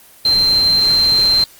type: tone in noise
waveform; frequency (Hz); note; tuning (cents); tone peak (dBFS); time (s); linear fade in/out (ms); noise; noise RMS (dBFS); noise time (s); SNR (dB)
sine; 4134; C8; -22; -10; 0.25-1.44; 2; pink; -27; 0.25-1.44; +14
effects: white hiss -44 dBFS RMS until 1.59 s + Opus 24 kbps